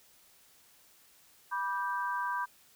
sine chord, G major, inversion first, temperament just, 980 / 1176 / 1568 Hz, B5 / D6 / G6, -14 / +2 / 0 cents, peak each -33 / -38 / -36 dBFS, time 1.51-2.46 s, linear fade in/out 20 ms, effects white hiss -62 dBFS RMS until 2.75 s

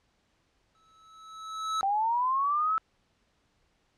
square tone with exponential growth, 1301 Hz, E6, 23 cents flat, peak -26 dBFS, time 0.75-1.81 s, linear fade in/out 0 ms, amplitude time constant 230 ms
sine linear sweep, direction up, 768 to 1318.5 Hz, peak -24 dBFS, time 1.83-2.78 s, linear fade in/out 0 ms
effects pink hiss -71 dBFS RMS until 3.97 s + low-pass 6000 Hz 12 dB/octave

